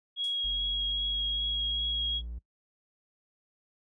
sine tone with vibrato, 3302 Hz, G#7, 11 cents flat, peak -28 dBFS, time 0.16-2.22 s, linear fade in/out 50 ms, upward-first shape triangle, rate 2.5 Hz, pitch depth 11 cents each way
violet noise with exponential decay, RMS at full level -41 dBFS, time 0.24-0.46 s, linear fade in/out 0 ms, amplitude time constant 46 ms
triangle linear sweep, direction up, 43.65 to 59.3 Hz, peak -34 dBFS, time 0.44-2.39 s, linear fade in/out 10 ms
effects noise-tail reverb RT60 0.1 s tail -20 dB re dry + resampled to 22050 Hz

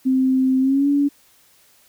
sine tone with pitch glide, 261.1 to 284.7 Hz, C4 to C#4, -3 to +46 cents, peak -14 dBFS, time 0.05-1.09 s, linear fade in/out 20 ms, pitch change +149 cents, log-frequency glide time 0.6-0.88 s, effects white hiss -55 dBFS RMS until 1.88 s

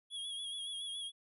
square tone with vibrato, 3322 Hz, G#7, in tune, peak -40 dBFS, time 0.1-1.12 s, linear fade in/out 50 ms, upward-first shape sine, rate 7.1 Hz, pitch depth 46 cents each way, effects resampled to 32000 Hz

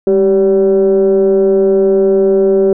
sine tone with frequency modulation, 387.5 Hz, G4, 20 cents flat, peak -6 dBFS, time 0.07-2.73 s, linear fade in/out 2 ms, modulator 186 Hz, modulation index 0.64, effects tanh soft clip ceiling -2 dBFS

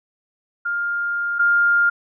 sine tone pair in turn, 1405 / 1405 Hz, F6 / F6, +10 / +10 cents, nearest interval unison, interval 0 cents, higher neither, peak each -20 / -13 dBFS, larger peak second, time 0.65-1.39 / 1.39-1.9 s, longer first, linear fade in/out 10 ms, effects none

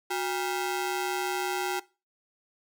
sawtooth ring-modulated tone, 587.3 Hz, D5, in tune, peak -21 dBFS, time 0.1-1.8 s, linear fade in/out 10 ms, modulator 221 Hz, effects noise-tail reverb RT60 0.3 s tail -20 dB re dry

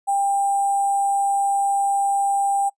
sine tone with sample-and-hold, 796 Hz, G5, 26 cents sharp, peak -17 dBFS, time 0.07-2.7 s, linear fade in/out 20 ms, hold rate 8820 Hz, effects noise-tail reverb RT60 0.1 s tail -24 dB re dry + resampled to 22050 Hz

